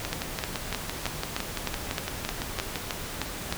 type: two click trains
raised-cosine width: 0.2 ms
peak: -12 / -10 dBFS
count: 17 / 12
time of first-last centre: 0.05-2.757 / 0.13-3.525 s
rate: 5.91 / 3.24 Hz
effects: pink hiss -36 dBFS RMS until 3.57 s